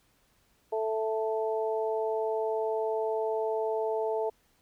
harmonic tone, 220 Hz, A3, in tune, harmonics 2 / 3 / 4, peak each -29 / -33 / -35 dBFS, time 0.72-4.3 s, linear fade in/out 10 ms, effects pink hiss -68 dBFS RMS until 4.61 s

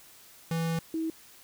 square / sine tone pair in turn, 164.81 / 322.7 Hz, E3 / E4, 0 / -37 cents, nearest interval octave, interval 1163 cents, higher second, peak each -28 dBFS, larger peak neither, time 0.51-0.79 / 0.94-1.1 s, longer first, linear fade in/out 2 ms, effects white hiss -54 dBFS RMS until 1.43 s

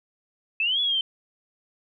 sine exponential two-way sweep, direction up then down, 2564 to 3431 to 3078 Hz, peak -21 dBFS, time 0.6-1.01 s, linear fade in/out 2 ms, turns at 0.8 s, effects none

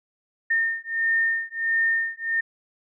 sine beating tone pair, 1820 / 1821.5 Hz, A#6 / A#6, -42 / -41 cents, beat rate 1.5 Hz, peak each -24 dBFS, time 0.5-2.41 s, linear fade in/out 10 ms, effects none

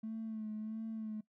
triangle tone with vibrato, 218.8 Hz, A3, 9 cents flat, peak -35 dBFS, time 0.03-1.21 s, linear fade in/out 10 ms, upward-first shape sine, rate 1.5 Hz, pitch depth 35 cents each way, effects noise-tail reverb RT60 0.1 s tail -21 dB re dry + tanh soft clip ceiling -36 dBFS

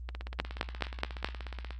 two click trains, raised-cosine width 0.3 ms, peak -24 / -12 dBFS, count 28 / 5, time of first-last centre 0.09-1.707 / 0.4-1.246 s, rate 16.7 / 4.73 Hz, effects added 60 Hz sine -39 dBFS peak until 1.79 s + Opus 32 kbps

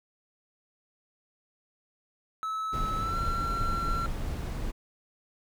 triangle tone with pitch glide, 1300 to 1358.3 Hz, E6 to F6, -24 to -49 cents, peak -28 dBFS, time 2.43-4.06 s, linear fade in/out 0 ms, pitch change +75 cents, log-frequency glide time 2.96-3.17 s
brown noise, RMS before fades -32 dBFS, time 2.72-4.72 s, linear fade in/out 20 ms
effects none

